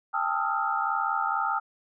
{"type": "tone cluster", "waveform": "sine", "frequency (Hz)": [797, 882, 1243, 1305, 1389], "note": ["G5", "A5", "D#6", "E6", "F6"], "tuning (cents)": [28, 4, -2, -18, -10], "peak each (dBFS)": -31, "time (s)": [0.13, 1.6], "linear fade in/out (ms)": 20, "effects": []}